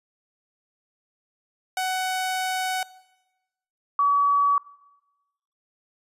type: tone pair in turn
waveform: sawtooth / sine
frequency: 747 / 1138.5 Hz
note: F#5 / C#6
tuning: +16 / +46 cents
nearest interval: perfect fifth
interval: 730 cents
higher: second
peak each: -20 / -17 dBFS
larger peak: second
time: 1.77-2.83 / 3.99-4.58 s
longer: first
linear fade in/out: 2 ms
effects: noise-tail reverb RT60 1.0 s tail -20 dB re dry + resampled to 32000 Hz